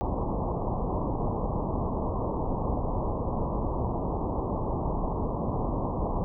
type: low-pass noise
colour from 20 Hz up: pink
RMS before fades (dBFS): -29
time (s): 0.01-6.24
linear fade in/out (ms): 0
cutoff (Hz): 1100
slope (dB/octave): 96
effects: none